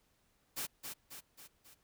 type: noise with echo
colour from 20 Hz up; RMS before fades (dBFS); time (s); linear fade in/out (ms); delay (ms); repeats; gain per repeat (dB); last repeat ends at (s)
white; -39; 0.56-0.67; 20; 270; 4; -5; 1.75
effects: pink hiss -74 dBFS RMS until 1.83 s